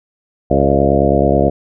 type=harmonic tone with a mistuned harmonic; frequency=69.3 Hz; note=C#2; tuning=in tune; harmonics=1 / 2 / 3 / 4 / 5 / 6 / 7 / 8 / 9 / 10; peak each=-19 / -19 / -19 / -19 / -19 / -19 / -19 / -19 / -19 / -19 dBFS; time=0.5-1.5 s; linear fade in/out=10 ms; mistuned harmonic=8; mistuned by=+31 cents; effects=none